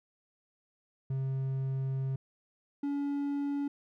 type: tone pair in turn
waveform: triangle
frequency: 133.6 / 284 Hz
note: C3 / C#4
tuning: +36 / +42 cents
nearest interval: octave + minor second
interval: 1306 cents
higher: second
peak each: -28 dBFS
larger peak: neither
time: 1.1-2.16 / 2.83-3.68 s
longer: first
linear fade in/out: 5 ms
effects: none